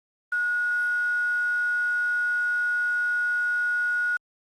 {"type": "tone with quantisation", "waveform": "sine", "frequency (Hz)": 1451, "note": "F#6", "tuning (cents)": -34, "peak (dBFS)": -22, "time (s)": [0.32, 4.17], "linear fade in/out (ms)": 5, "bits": 7, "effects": ["low-pass 7000 Hz 12 dB/octave", "Opus 32 kbps"]}